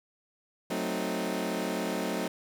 20% pulse chord, F# diminished seventh, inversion none, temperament equal with one note detuned, 185 / 221.7 / 261.6 / 311.1 Hz, F#3 / A3 / C4 / Eb4, 0 / +13 / 0 / 0 cents, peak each -30 / -30 / -31 / -31 dBFS, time 0.7-2.28 s, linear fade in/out 5 ms, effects none

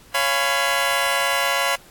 15% pulse chord, C# dominant seventh, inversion none, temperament just, 554.4 / 693 / 831.5 / 997.9 Hz, C#5 / E#5 / G#5 / B5, 0 / -14 / +2 / +18 cents, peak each -17 / -18 / -22 / -17 dBFS, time 0.14-1.76 s, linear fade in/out 10 ms, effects pink hiss -49 dBFS RMS until 1.9 s + AAC 64 kbps

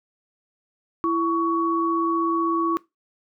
sine tone pair together, 333.1 / 1121 Hz, E4 / C#6, +18 / +19 cents, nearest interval octave + major sixth, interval 2101 cents, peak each -22 dBFS, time 1.04-2.77 s, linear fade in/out 0 ms, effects noise-tail reverb RT60 0.2 s tail -20 dB re dry

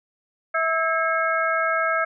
sine tone cluster, 651 / 1302 / 1623 / 2171 Hz, E5 / E6 / G#6 / C#7, -22 / -22 / -40 / -37 cents, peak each -25 / -23 / -25 / -29 dBFS, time 0.54-2.05 s, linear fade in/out 10 ms, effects none

